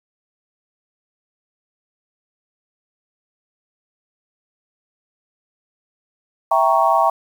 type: chord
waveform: sine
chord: E diminished seventh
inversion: none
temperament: equal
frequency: 659.3 / 784 / 932.3 / 1108.7 Hz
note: E5 / G5 / Bb5 / Db6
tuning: 0 / 0 / 0 / 0 cents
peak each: -18 dBFS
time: 6.51-7.1 s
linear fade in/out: 5 ms
effects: 7-bit